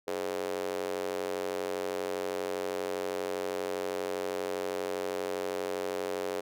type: tone with high-pass filter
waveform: square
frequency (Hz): 46.25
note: F#1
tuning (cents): 0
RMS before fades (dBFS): -34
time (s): 0.07-6.41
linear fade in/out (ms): 10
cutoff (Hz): 450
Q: 3.7
effects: none

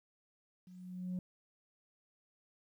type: tone with level ramp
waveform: sine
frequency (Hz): 182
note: F#3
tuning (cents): -28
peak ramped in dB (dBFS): -53 to -32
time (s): 0.67-1.19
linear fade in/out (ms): 2
effects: tanh soft clip ceiling -34 dBFS + 12-bit

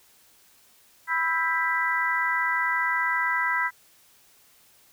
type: harmonic tone with a mistuned harmonic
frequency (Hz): 329.6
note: E4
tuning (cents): 0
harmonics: 3 / 4 / 5 / 6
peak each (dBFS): -28 / -30 / -28 / -26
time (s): 1.07-3.71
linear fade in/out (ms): 50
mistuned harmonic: 5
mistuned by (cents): -59
effects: white hiss -58 dBFS RMS until 4.92 s

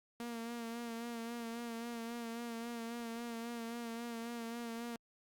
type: tone with vibrato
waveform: sawtooth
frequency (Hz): 233.1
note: A#3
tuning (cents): 0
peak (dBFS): -37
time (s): 0.2-4.96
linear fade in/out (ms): 2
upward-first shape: sine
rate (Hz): 3.7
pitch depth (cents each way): 36
effects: Opus 48 kbps

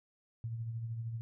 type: tone with tremolo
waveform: sine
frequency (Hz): 114.6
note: A#2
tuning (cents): -29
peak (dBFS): -34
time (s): 0.44-1.21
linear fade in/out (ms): 0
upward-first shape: triangle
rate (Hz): 13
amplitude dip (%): 50
effects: none

